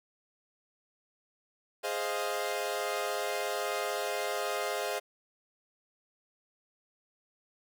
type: chord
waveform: sawtooth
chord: F minor seventh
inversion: first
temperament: equal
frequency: 415.3 / 523.3 / 622.3 / 698.5 Hz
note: Ab4 / C5 / Eb5 / F5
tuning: 0 / 0 / 0 / 0 cents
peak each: -33 dBFS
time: 1.83-5 s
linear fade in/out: 20 ms
effects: none